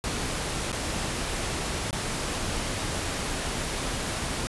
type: noise with dropouts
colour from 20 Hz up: pink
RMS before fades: -30 dBFS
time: 0.04-4.47 s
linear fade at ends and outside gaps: 0 ms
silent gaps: 0.718-0.728 / 1.908-1.929 s
effects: resampled to 24000 Hz